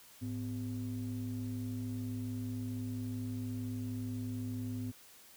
triangle ring-modulated tone, 73.42 Hz, D2, in tune, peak -31 dBFS, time 0.21-4.92 s, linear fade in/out 20 ms, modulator 179 Hz, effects white hiss -58 dBFS RMS until 5.36 s

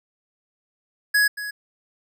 square tone with echo, 1674 Hz, G#6, 13 cents sharp, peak -16 dBFS, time 1.14-1.28 s, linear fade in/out 10 ms, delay 230 ms, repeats 1, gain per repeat -13 dB, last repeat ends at 1.51 s, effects none

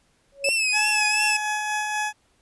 sine tone with exponential growth, 557 Hz, C#5, 8 cents sharp, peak -19 dBFS, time 0.32-0.49 s, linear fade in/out 1 ms, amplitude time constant 36 ms
sawtooth tone with vibrato, 2600 Hz, E7, 24 cents flat, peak -17 dBFS, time 0.44-1.37 s, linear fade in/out 5 ms, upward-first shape triangle, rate 2.8 Hz, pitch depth 82 cents each way
20% pulse tone with tremolo, 846 Hz, G#5, 32 cents sharp, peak -18 dBFS, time 0.72-2.13 s, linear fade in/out 50 ms, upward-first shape sine, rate 4.1 Hz, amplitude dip 30%
effects pink hiss -64 dBFS RMS until 2.41 s + resampled to 24000 Hz

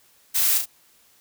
blue noise with echo, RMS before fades -21 dBFS, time 0.34-0.59 s, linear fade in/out 20 ms, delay 35 ms, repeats 2, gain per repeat -5 dB, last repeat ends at 0.66 s, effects white hiss -58 dBFS RMS until 1.2 s

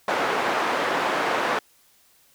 white band-pass noise, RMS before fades -24 dBFS, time 0.08-1.59 s, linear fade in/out 2 ms, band 330 to 1300 Hz, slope 12 dB/octave, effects white hiss -59 dBFS RMS until 2.34 s

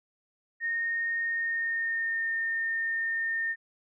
sine tone with pitch glide, 1846 to 1821.6 Hz, A#6 to A#6, -17 to -40 cents, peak -27 dBFS, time 0.6-3.56 s, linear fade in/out 50 ms, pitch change -23 cents, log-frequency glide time 1.22-2.29 s, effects none

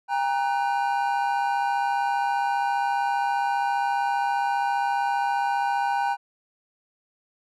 triangle tone cluster, 802 / 937 / 1501 Hz, G5 / A#5 / F#6, +39 / +9 / +24 cents, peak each -22 / -25 / -30 dBFS, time 0.08-6.17 s, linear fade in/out 50 ms, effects none

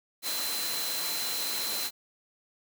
sine tone in noise, 4072 Hz, C8, 48 cents flat, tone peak -34 dBFS, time 0.22-1.91 s, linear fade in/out 50 ms, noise white, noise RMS -33 dBFS, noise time 0.22-1.91 s, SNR -4 dB, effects high-pass 200 Hz 12 dB/octave

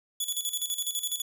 15% pulse tone with tremolo, 3418 Hz, G#7, 49 cents sharp, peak -20 dBFS, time 0.2-1.22 s, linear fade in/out 5 ms, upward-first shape square, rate 12 Hz, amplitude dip 70%, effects none

